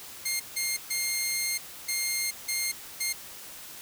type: tone bursts at uneven times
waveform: 10% pulse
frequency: 2122 Hz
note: C7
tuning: 24 cents sharp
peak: -18 dBFS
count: 6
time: 0.25-0.4 / 0.56-0.77 / 0.9-1.58 / 1.88-2.31 / 2.48-2.72 / 3-3.13 s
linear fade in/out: 10 ms
effects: white hiss -44 dBFS RMS until 3.81 s